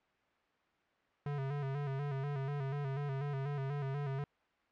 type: tone with vibrato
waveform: square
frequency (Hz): 139.7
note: C#3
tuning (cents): +14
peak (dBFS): -36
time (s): 1.26-4.24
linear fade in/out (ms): 2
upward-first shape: square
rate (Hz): 4.1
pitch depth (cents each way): 57
effects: white hiss -72 dBFS RMS until 4.71 s + low-pass 2000 Hz 12 dB/octave